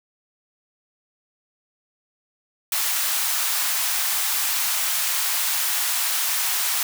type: high-pass noise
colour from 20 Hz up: white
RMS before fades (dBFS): -23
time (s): 2.72-6.83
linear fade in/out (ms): 2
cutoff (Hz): 770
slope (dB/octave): 24
effects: none